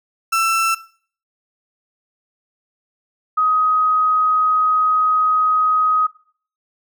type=tone pair in turn; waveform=35% pulse / sine; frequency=1335 / 1257.7 Hz; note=E6 / D#6; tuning=+22 / +18 cents; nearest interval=minor second; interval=104 cents; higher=first; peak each=-13 dBFS; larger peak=neither; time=0.32-0.75 / 3.37-6.07 s; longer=second; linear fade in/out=10 ms; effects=noise-tail reverb RT60 0.5 s tail -19 dB re dry